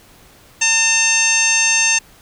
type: harmonic tone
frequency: 900 Hz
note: A5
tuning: 39 cents sharp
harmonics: 1 / 2 / 3 / 4 / 5 / 6 / 7 / 8 / 9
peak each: -28 / -22 / -16 / -27 / -28 / -26 / -16 / -27 / -25 dBFS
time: 0.61-1.99 s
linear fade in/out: 10 ms
effects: pink hiss -47 dBFS RMS until 2.21 s